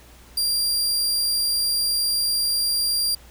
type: tone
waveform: sawtooth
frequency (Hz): 4763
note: D8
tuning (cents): +24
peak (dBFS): -17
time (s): 0.37-3.15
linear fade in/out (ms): 5
effects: added 60 Hz sine -47 dBFS peak until 3.3 s + pink hiss -50 dBFS RMS until 3.3 s